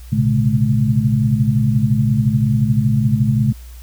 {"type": "tone cluster", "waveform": "sine", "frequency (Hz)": [113.9, 127.8, 139.4, 213], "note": ["A#2", "C3", "C#3", "G#3"], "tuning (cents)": [-40, -40, 10, 44], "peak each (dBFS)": -18, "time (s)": [0.12, 3.53], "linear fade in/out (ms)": 10, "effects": ["added 60 Hz sine -33 dBFS peak until 3.82 s", "white hiss -47 dBFS RMS until 3.82 s"]}